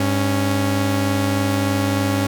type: tone pair together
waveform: sawtooth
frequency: 100.18 / 277.2 Hz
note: G2 / C#4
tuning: +38 / 0 cents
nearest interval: octave + tritone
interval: 1762 cents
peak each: -16 / -16 dBFS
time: 0-2.27 s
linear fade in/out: 5 ms
effects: none